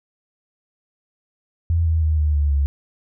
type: tone with pitch steps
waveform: sine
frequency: 83.6 / 80.75 / 78 / 75.34 / 72.78 / 70.3 Hz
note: E2 / E2 / D#2 / D2 / D2 / C#2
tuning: +25 / -35 / +5 / +45 / -15 / +25 cents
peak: -15 dBFS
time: 1.7-2.66 s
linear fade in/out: 0 ms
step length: 160 ms
effects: none